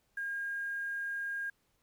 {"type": "tone with quantisation", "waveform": "sine", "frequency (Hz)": 1619, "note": "G#6", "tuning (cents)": -45, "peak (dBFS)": -34, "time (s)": [0.17, 1.5], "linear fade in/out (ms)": 5, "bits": 10, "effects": ["pink hiss -75 dBFS RMS until 1.82 s"]}